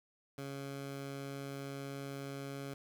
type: tone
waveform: 15% pulse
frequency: 138.59 Hz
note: C#3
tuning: in tune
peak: -35 dBFS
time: 0.38-2.74 s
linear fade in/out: 2 ms
effects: none